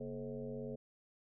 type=tone with frequency modulation; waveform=sine; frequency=332.9 Hz; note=E4; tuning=17 cents sharp; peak=-40 dBFS; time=0-0.76 s; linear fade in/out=10 ms; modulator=97.1 Hz; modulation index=2.3; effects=none